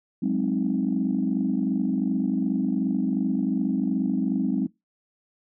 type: chord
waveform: sine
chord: Ab dominant seventh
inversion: third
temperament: equal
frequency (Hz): 185 / 207.7 / 261.6 / 311.1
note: Gb3 / Ab3 / C4 / Eb4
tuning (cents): 0 / 0 / 0 / 0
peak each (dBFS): -27 / -26 / -25 / -30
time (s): 0.22-4.67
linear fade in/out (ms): 10
effects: noise-tail reverb RT60 0.2 s tail -23 dB re dry + tanh soft clip ceiling -13 dBFS